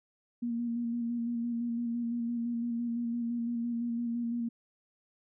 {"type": "tone with vibrato", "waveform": "sine", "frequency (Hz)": 235.6, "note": "A#3", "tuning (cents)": 19, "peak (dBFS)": -30, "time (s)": [0.42, 4.49], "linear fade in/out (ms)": 10, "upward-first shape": "square", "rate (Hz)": 5.9, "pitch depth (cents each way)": 21, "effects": []}